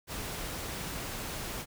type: noise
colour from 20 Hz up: pink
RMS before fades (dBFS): -38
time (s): 0.07-1.66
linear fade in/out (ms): 50
effects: none